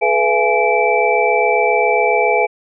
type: tone cluster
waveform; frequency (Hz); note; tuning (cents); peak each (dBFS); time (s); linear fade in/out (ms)
sine; 426.4 / 493.7 / 678 / 840 / 2323; G#4 / B4 / E5 / G#5 / D7; +46 / -1 / +49 / +19 / -20; -18; 0.01-2.47; 20
effects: none